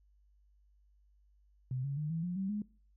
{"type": "tone with pitch steps", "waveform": "sine", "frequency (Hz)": [128.5, 139.32, 151.06, 163.78, 177.58, 192.53, 208.7], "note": ["C3", "C#3", "D3", "E3", "F3", "G3", "G#3"], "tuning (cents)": [-31, 9, 49, -11, 29, -31, 9], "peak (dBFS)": -33, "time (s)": [1.71, 2.62], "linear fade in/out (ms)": 2, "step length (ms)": 130, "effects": ["noise-tail reverb RT60 0.4 s tail -21 dB re dry", "added 50 Hz sine -64 dBFS peak until 2.96 s"]}